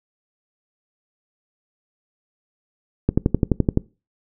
click train, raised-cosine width 3 ms, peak -3 dBFS, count 9, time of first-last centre 3.09-3.774 s, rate 11.7 Hz, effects noise-tail reverb RT60 0.3 s tail -22 dB re dry

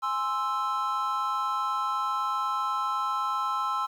triangle chord, Ab augmented, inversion none, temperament equal, 830.6 / 1046.5 / 1318.5 Hz, Ab5 / C6 / E6, 0 / 0 / 0 cents, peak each -33 / -28 / -27 dBFS, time 0.02-3.87 s, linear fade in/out 20 ms, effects 10-bit

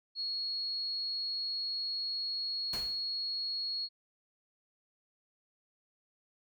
sine tone, 4323 Hz, C#8, 44 cents flat, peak -33 dBFS, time 0.15-3.89 s, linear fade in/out 50 ms
pink noise with exponential decay, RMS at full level -39 dBFS, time 2.73-3.09 s, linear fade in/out 2 ms, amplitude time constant 78 ms
effects none

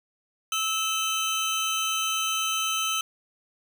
25% pulse tone pair together, 1308 / 3068 Hz, E6 / G7, -14 / -38 cents, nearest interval octave + minor third, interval 1476 cents, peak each -24 / -24 dBFS, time 0.52-3.01 s, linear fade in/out 2 ms, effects none

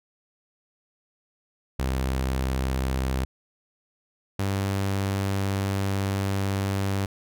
sawtooth tone pair in turn, 65.41 / 98 Hz, C2 / G2, 0 / 0 cents, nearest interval perfect fifth, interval 700 cents, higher second, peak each -20 dBFS, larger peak neither, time 1.79-3.25 / 4.39-7.06 s, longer second, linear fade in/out 5 ms, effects none

